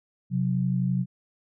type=tone pair together; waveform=sine; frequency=130.81 / 182.69 Hz; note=C3 / F#3; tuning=0 / -22 cents; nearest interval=tritone; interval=578 cents; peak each=-25 / -25 dBFS; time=0.3-1.06 s; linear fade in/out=50 ms; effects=none